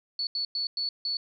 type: tone bursts at uneven times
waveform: sine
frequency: 4435 Hz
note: C#8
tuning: in tune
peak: -27 dBFS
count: 5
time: 0.19-0.27 / 0.35-0.45 / 0.55-0.67 / 0.77-0.89 / 1.05-1.17 s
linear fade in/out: 2 ms
effects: none